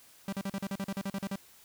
45% pulse tone bursts, 196 Hz, G3, in tune, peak -32 dBFS, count 13, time 0.28-1.358 s, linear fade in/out 2 ms, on 46 ms, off 40 ms, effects white hiss -58 dBFS RMS until 1.64 s

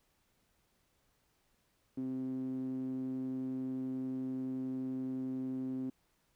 sawtooth tone with band-pass filter, 130.2 Hz, C3, 8 cents flat, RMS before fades -38 dBFS, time 1.97-5.9 s, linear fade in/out 5 ms, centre 280 Hz, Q 9.7, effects pink hiss -75 dBFS RMS until 6.35 s

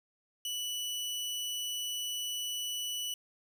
sawtooth tone, 2960 Hz, F#7, in tune, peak -31 dBFS, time 0.45-3.14 s, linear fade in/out 2 ms, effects none

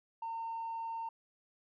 triangle tone with tanh clipping, 911 Hz, A#5, 40 cents flat, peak -37 dBFS, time 0.22-1.09 s, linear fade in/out 5 ms, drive 5 dB, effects none

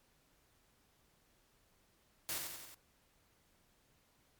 white noise with echo, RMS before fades -39 dBFS, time 2.29-2.38 s, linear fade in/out 0 ms, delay 91 ms, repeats 4, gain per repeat -4 dB, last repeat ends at 2.744 s, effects pink hiss -72 dBFS RMS until 4.39 s + MP3 96 kbps

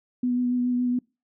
sine tone with vibrato, 246.9 Hz, B3, in tune, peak -21 dBFS, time 0.23-0.99 s, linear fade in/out 5 ms, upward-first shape sine, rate 7.1 Hz, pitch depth 16 cents each way, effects noise-tail reverb RT60 0.3 s tail -26 dB re dry

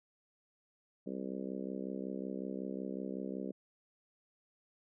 harmonic tone, 65.41 Hz, C2, in tune, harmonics 3 / 4 / 5 / 6 / 7 / 8 / 9, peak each -42 / -43 / -46 / -46 / -48 / -49 / -52 dBFS, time 1.06-3.52 s, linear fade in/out 10 ms, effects none

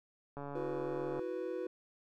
click train, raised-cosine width 1 ms, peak -30 dBFS, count 118, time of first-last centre 0.37-1.194 s, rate 142 Hz
triangle chord, E suspended second, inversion none, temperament equal, 329.6 / 370 / 493.9 Hz, E4 / F#4 / B4, 0 / 0 / 0 cents, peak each -41 / -38 / -38 dBFS, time 0.55-1.67 s, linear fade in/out 5 ms
effects none

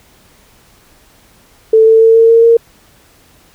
sine tone with pitch steps, 442.7 / 446.6 / 450.4 / 454.4 / 458.3 / 462.3 Hz, A4 / A4 / A4 / A#4 / A#4 / A#4, +11 / +26 / +40 / -44 / -29 / -14 cents, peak -3 dBFS, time 1.73-2.57 s, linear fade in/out 5 ms, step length 140 ms, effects pink hiss -47 dBFS RMS until 3.54 s

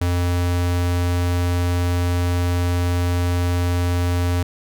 square tone, 88.1 Hz, F2, 16 cents sharp, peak -18 dBFS, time 0.01-4.43 s, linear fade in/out 5 ms, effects none

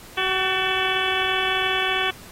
harmonic tone with a mistuned harmonic, 377.5 Hz, F#4, 35 cents sharp, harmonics 1 / 2 / 3 / 4 / 5 / 6 / 7 / 8 / 9, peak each -29 / -29 / -29 / -29 / -29 / -29 / -29 / -29 / -29 dBFS, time 0.17-2.11 s, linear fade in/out 10 ms, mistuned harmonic 5, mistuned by -89 cents, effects pink hiss -44 dBFS RMS until 2.31 s + AAC 48 kbps

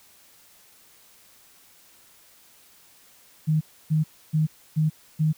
sine tone bursts, 155.56 Hz, D#3, in tune, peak -18 dBFS, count 5, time 3.47-5.33 s, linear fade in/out 20 ms, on 140 ms, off 290 ms, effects white hiss -55 dBFS RMS until 5.37 s

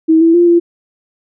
sine tone with pitch steps, 321.1 / 330.3 / 347.2 / 342.5 Hz, E4 / E4 / F4 / F4, -45 / +4 / -10 / -34 cents, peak -5 dBFS, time 0.08-0.6 s, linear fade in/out 20 ms, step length 130 ms, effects none

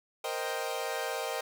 sawtooth chord, C minor seventh, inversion third, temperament equal, 466.2 / 523.3 / 622.3 / 784 Hz, Bb4 / C5 / Eb5 / G5, 0 / 0 / 0 / 0 cents, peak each -34 dBFS, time 0.24-1.41 s, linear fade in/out 5 ms, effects none

